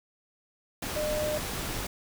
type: tone in noise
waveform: sine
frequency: 606 Hz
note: D#5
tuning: 46 cents flat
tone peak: -28 dBFS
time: 0.96-1.38 s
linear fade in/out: 5 ms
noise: pink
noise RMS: -34 dBFS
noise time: 0.82-1.87 s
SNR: +3 dB
effects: none